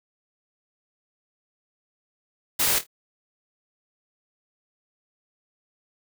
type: noise with echo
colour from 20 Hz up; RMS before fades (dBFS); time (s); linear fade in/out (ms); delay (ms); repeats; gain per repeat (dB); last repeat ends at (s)
white; -22; 2.59-2.79; 10; 26; 3; -11; 2.868
effects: none